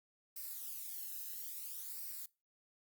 violet noise with flanger, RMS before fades -45 dBFS, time 0.36-2.26 s, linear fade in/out 5 ms, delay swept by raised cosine 0.29 to 0.89 ms, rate 0.59 Hz, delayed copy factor -0.55, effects noise-tail reverb RT60 0.3 s tail -24 dB re dry + Opus 48 kbps

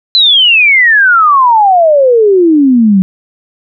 sine exponential sweep, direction down, 4085 to 184 Hz, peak -3 dBFS, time 0.15-3.02 s, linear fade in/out 0 ms, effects none

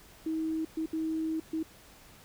sine tone bursts at uneven times, 319.1 Hz, D#4, 44 cents sharp, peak -29 dBFS, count 4, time 0.26-0.65 / 0.77-0.86 / 0.93-1.4 / 1.53-1.63 s, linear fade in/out 5 ms, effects pink hiss -55 dBFS RMS until 2.24 s

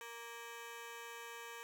15% pulse ring-modulated tone, 699 Hz, F5, 1 cent sharp, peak -38 dBFS, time 0.01-1.63 s, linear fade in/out 0 ms, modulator 232 Hz, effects none

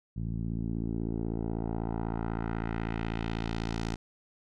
10% pulse tone with low-pass filter sweep, 56.1 Hz, A1, 34 cents sharp, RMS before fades -33 dBFS, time 0.16-3.96 s, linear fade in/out 10 ms, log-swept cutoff 150 to 6500 Hz, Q 1.3, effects none

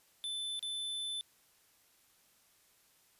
square tone with dropouts, 3520 Hz, A7, in tune, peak -37 dBFS, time 0.24-1.21 s, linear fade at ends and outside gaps 0 ms, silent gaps 0.593-0.627 s, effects white hiss -68 dBFS RMS until 3.19 s + resampled to 32000 Hz

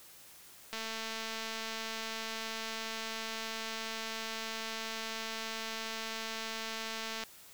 click train, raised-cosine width 0.2 ms, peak -22 dBFS, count 1452, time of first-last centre 0.73-7.237 s, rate 223 Hz, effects white hiss -55 dBFS RMS until 7.53 s

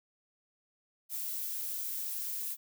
violet noise, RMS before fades -37 dBFS, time 1.09-2.57 s, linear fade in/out 50 ms, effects none

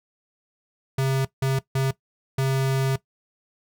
square tone bursts at uneven times, 134 Hz, C3, 42 cents sharp, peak -21 dBFS, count 4, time 0.98-1.25 / 1.42-1.59 / 1.75-1.91 / 2.38-2.96 s, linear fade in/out 5 ms, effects noise-tail reverb RT60 0.1 s tail -17 dB re dry

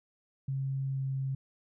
sine tone with pitch glide, 135.2 to 134.34 Hz, C#3 to C3, -43 to +46 cents, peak -30 dBFS, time 0.48-1.35 s, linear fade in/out 5 ms, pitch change -11 cents, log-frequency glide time 0.92-1.01 s, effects none

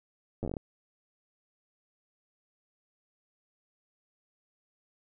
slowing click train, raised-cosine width 2 ms, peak -22 dBFS, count 9, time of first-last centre 0.43-0.568 s, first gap 9 ms, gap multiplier 1.18, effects none

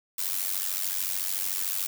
blue noise with amplitude modulation, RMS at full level -26 dBFS, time 0.18-1.87 s, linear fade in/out 5 ms, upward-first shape sine, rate 93.6 Hz, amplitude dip 85%, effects none

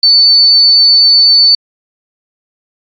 sine tone, 4504 Hz, C#8, 27 cents sharp, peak -3 dBFS, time 0.03-1.55 s, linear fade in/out 2 ms, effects AAC 64 kbps

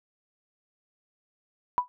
sine tone with exponential decay, 987.8 Hz, B5, in tune, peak -16 dBFS, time 1.78-1.88 s, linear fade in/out 0 ms, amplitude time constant 20 ms, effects none

